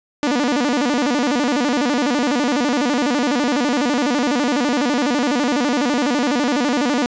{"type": "tone with vibrato", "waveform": "sawtooth", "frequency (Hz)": 267.5, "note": "C4", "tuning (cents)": 38, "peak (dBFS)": -12, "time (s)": [0.23, 7.06], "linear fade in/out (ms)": 0, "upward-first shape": "square", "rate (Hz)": 12, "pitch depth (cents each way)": 170, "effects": ["resampled to 16000 Hz", "7-bit"]}